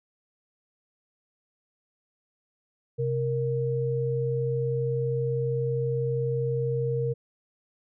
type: tone pair together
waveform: sine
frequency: 130.72 / 466.2 Hz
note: C3 / A#4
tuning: -1 / 0 cents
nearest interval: octave + minor seventh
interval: 2201 cents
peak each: -27 dBFS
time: 2.98-7.14 s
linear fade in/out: 20 ms
effects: none